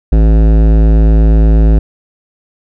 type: tone with hard clipping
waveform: sine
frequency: 54.2 Hz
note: A1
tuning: 25 cents flat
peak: -6 dBFS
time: 0.12-1.79 s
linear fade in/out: 5 ms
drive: 16 dB
effects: none